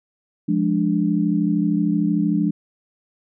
sine chord, D diminished, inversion first, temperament equal, 174.61 / 207.7 / 293.7 Hz, F3 / Ab3 / D4, 0 / 0 / 0 cents, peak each -21 dBFS, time 0.48-2.51 s, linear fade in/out 10 ms, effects none

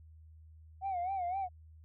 sine tone with vibrato, 740 Hz, F#5, in tune, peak -31 dBFS, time 0.81-1.49 s, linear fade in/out 50 ms, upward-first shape sine, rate 3.9 Hz, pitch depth 110 cents each way, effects tanh soft clip ceiling -30 dBFS + added 79 Hz sine -53 dBFS peak until 1.84 s

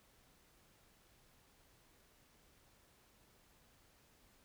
silence, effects pink hiss -69 dBFS RMS until 4.44 s

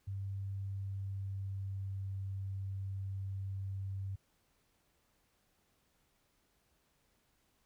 sine tone with pitch glide, 98 to 97.04 Hz, G2 to G2, 0 to -17 cents, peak -37 dBFS, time 0.07-4.16 s, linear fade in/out 10 ms, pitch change -17 cents, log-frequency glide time 0.58-2.11 s, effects pink hiss -75 dBFS RMS until 7.65 s

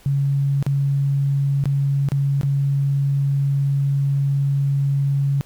sine tone with dropouts, 139.3 Hz, C#3, 9 cents sharp, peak -16 dBFS, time 0.06-5.41 s, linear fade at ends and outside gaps 0 ms, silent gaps 0.626-0.665 / 1.639-1.656 / 2.087-2.119 / 2.412-2.432 s, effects pink hiss -50 dBFS RMS until 5.45 s

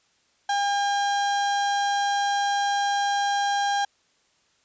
35% pulse tone, 806 Hz, G5, 48 cents sharp, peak -20 dBFS, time 0.49-3.85 s, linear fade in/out 5 ms, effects white hiss -65 dBFS RMS until 4.64 s + resampled to 16000 Hz

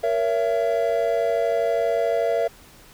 triangle chord, A# diminished, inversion none, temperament just, 466.2 / 559.4 / 671.3 Hz, A#4 / C#5 / E5, 0 / +16 / +31 cents, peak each -22 / -24 / -20 dBFS, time 0.03-2.48 s, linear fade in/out 10 ms, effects pink hiss -49 dBFS RMS until 2.93 s

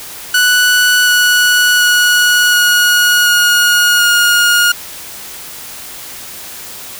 sawtooth tone with pitch steps, 1480 / 1469.8 / 1459.6 / 1449.5 / 1439.5 / 1429.6 Hz, F#6 / F#6 / F#6 / F#6 / F#6 / F6, 0 / -12 / -24 / -36 / -48 / +40 cents, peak -4 dBFS, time 0.34-4.72 s, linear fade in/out 5 ms, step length 730 ms, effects white hiss -29 dBFS RMS until 6.99 s

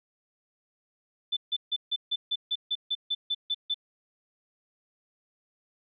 sine tone bursts, 3520 Hz, A7, in tune, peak -25 dBFS, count 13, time 1.32-3.744 s, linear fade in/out 10 ms, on 48 ms, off 150 ms, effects none

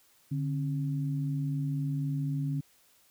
sine tone pair together, 145.6 / 269.5 Hz, D3 / C#4, -15 / -49 cents, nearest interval major seventh, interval 1066 cents, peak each -29 / -36 dBFS, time 0.31-2.61 s, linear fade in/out 10 ms, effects white hiss -64 dBFS RMS until 3.1 s

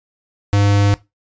square tone, 101.3 Hz, G#2, 43 cents flat, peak -12 dBFS, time 0.53-0.94 s, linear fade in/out 0 ms, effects noise-tail reverb RT60 0.2 s tail -18 dB re dry + resampled to 16000 Hz

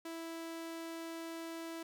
sawtooth tone, 329.6 Hz, E4, in tune, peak -38 dBFS, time 0.05-1.83 s, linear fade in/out 5 ms, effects none

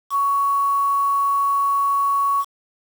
sine tone with quantisation, 1117 Hz, C#6, 13 cents sharp, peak -16 dBFS, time 0.1-2.45 s, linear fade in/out 50 ms, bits 6, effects none

